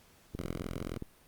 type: click train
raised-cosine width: 3 ms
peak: -25 dBFS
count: 14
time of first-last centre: 0.35-1.024 s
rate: 19.3 Hz
type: tone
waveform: 5% pulse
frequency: 43.65 Hz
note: F1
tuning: in tune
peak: -28 dBFS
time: 0.39-0.98 s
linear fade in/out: 0 ms
effects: pink hiss -62 dBFS RMS until 1.27 s + Opus 48 kbps